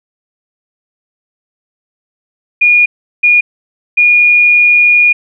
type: tone bursts at uneven times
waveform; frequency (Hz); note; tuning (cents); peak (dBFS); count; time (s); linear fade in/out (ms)
sine; 2437; D#7; -37; -4; 3; 2.61-2.86 / 3.23-3.41 / 3.97-5.13; 10
effects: none